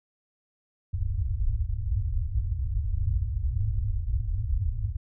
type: low-pass noise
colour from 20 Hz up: white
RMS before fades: -27 dBFS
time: 0.93-4.97 s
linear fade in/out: 10 ms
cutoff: 110 Hz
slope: 96 dB/octave
effects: none